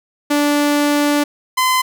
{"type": "tone pair in turn", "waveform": "sawtooth", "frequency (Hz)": [291.7, 1025.2], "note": ["D4", "C6"], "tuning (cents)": [-12, -36], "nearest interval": "octave + minor seventh", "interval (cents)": 2176, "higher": "second", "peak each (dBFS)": -9, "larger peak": "neither", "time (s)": [[0.3, 1.24], [1.57, 1.82]], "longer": "first", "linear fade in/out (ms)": 10, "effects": []}